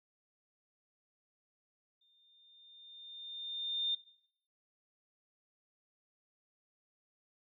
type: tone with exponential growth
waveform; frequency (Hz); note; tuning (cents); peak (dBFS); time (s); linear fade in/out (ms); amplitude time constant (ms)
sine; 3620; A7; +48; -29; 2.01-3.95; 5; 420
effects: noise-tail reverb RT60 0.6 s tail -17 dB re dry